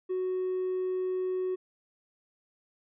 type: tone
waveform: triangle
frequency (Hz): 370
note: F#4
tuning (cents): 0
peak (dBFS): -25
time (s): 0.09-1.56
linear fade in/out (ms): 20
effects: tanh soft clip ceiling -24 dBFS + resampled to 8000 Hz